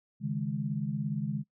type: chord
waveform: sine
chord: C# suspended second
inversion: none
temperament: just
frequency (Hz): 138.59 / 155.92 / 207.9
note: C#3 / D#3 / G#3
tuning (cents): 0 / +4 / +2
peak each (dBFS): -34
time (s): 0.2-1.44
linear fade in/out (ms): 50
effects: noise-tail reverb RT60 0.1 s tail -21 dB re dry